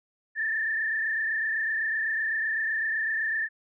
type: tone with frequency modulation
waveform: sine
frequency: 1774 Hz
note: A6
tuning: 14 cents sharp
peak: -25 dBFS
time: 0.35-3.49 s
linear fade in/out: 50 ms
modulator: 27.9 Hz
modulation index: 2
effects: none